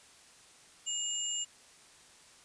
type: tone pair together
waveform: sine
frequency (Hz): 2883 / 7269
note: F#7 / A#8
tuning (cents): -46 / -45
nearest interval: octave + major third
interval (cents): 1601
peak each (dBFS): -37 / -34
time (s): 0.86-1.45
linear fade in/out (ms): 20
effects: white hiss -58 dBFS RMS until 2.44 s + resampled to 22050 Hz